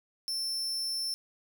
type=tone; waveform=40% pulse; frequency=5360 Hz; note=E8; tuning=28 cents sharp; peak=-30 dBFS; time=0.28-1.14 s; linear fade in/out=0 ms; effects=none